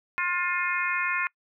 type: harmonic tone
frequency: 354.7 Hz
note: F4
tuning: 27 cents sharp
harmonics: 3 / 4 / 5 / 6 / 7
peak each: -31 / -31 / -31 / -31 / -31 dBFS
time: 0.18-1.27 s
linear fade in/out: 0 ms
effects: noise-tail reverb RT60 0.1 s tail -25 dB re dry